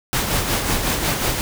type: noise with tremolo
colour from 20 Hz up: pink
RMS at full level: -19 dBFS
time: 0.13-1.41 s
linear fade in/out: 0 ms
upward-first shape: sine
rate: 5.5 Hz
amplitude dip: 45%
effects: none